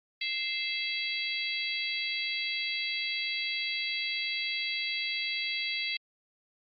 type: harmonic tone with a mistuned harmonic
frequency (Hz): 659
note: E5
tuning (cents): -1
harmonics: 3 / 4 / 5 / 6 / 7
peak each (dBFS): -35 / -36 / -37 / -38 / -38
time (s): 0.21-5.97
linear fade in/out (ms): 5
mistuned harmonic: 3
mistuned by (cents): +97
effects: Opus 48 kbps